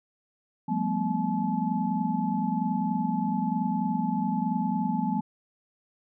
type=tone cluster; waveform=sine; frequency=176 / 199.2 / 220.3 / 250.2 / 861 Hz; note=F3 / G3 / A3 / B3 / A5; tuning=+14 / +28 / +2 / +23 / -38 cents; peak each=-31 dBFS; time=0.68-5.21 s; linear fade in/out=10 ms; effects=none